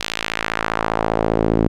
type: tone with band-pass filter sweep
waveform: sawtooth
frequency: 55 Hz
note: A1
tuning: in tune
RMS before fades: -20 dBFS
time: 0-1.68 s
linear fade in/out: 5 ms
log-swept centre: 3800 to 290 Hz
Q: 1.2
effects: none